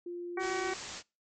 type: tone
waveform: sine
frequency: 349.5 Hz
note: F4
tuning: 1 cent sharp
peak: -37 dBFS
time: 0.06-0.73 s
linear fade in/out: 5 ms
type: harmonic tone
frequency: 378.5 Hz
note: F#4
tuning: 39 cents sharp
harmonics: 1 / 2 / 3 / 4 / 5 / 6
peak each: -36 / -39 / -41 / -42 / -43 / -44 dBFS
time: 0.37-0.74 s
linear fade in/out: 5 ms
type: low-pass noise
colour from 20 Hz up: white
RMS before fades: -44 dBFS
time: 0.39-1.03 s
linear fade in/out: 50 ms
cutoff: 7600 Hz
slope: 96 dB/octave
effects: noise-tail reverb RT60 0.3 s tail -26 dB re dry